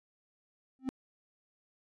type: tone with exponential growth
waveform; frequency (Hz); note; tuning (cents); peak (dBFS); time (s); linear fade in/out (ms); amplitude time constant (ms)
triangle; 261.6; C4; 0; -25; 0.79-0.89; 0; 20
effects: resampled to 24000 Hz